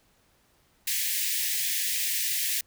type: high-pass noise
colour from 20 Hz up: white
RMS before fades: -28 dBFS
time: 0.87-2.61 s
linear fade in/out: 5 ms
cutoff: 1700 Hz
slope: 96 dB/octave
effects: pink hiss -65 dBFS RMS until 2.66 s